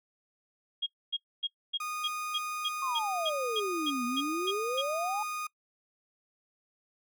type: tone bursts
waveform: sine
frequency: 3268 Hz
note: G#7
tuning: 29 cents flat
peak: -28 dBFS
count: 14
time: 0.82-4.816 s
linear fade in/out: 10 ms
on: 44 ms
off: 260 ms
type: tone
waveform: 30% pulse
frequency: 1233 Hz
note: D#6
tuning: 16 cents flat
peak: -31 dBFS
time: 1.8-5.47 s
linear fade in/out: 5 ms
type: exponential two-way sweep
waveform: sine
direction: down then up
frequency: 1108.7 to 236.6 to 867 Hz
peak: -31 dBFS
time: 2.82-5.23 s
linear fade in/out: 5 ms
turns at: 4.05 s
effects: noise-tail reverb RT60 0.1 s tail -23 dB re dry